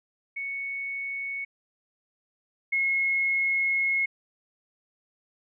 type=tone pair in turn; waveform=sine; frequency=2217 / 2169 Hz; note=C#7 / C#7; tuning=0 / -38 cents; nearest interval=unison; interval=38 cents; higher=first; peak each=-30 / -22 dBFS; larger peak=second; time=0.36-1.45 / 2.72-4.06 s; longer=second; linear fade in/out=10 ms; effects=none